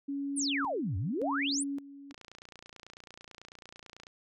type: tone with tremolo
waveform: sine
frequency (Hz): 280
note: C#4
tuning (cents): +18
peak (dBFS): -32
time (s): 0.08-2.13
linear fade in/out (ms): 10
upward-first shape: square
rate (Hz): 0.88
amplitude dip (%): 80
type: exponential two-way sweep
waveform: sine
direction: down then up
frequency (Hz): 10230 to 84.7 to 10230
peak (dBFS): -30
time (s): 0.36-1.64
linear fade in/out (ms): 20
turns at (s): 0.97
type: click train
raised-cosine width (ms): 0.2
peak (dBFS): -31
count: 58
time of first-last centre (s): 2.11-4.069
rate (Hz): 29.1
effects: none